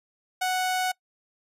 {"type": "tone", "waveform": "sawtooth", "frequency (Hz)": 740, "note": "F#5", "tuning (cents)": 0, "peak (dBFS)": -20, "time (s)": [0.41, 0.92], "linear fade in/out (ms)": 10, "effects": ["noise-tail reverb RT60 0.1 s tail -23 dB re dry", "resampled to 32000 Hz"]}